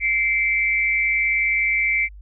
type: tone pair together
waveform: sine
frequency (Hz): 2095 / 2314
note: C7 / D7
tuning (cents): +2 / -26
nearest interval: major second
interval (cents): 172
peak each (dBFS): -20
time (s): 0-2.09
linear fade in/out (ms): 50
effects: added 50 Hz sine -38 dBFS peak until 2.21 s